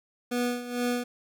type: tone with tremolo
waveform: 25% pulse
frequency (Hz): 244.1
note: B3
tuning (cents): -20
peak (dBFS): -21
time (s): 0.31-1.04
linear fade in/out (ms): 10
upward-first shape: sine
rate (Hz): 2.2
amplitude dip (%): 75
effects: none